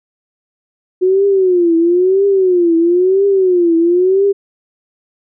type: tone with vibrato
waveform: sine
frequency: 363.2 Hz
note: F#4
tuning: 32 cents flat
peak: -8 dBFS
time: 1.01-4.33 s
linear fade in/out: 20 ms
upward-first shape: triangle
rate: 1 Hz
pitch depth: 180 cents each way
effects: none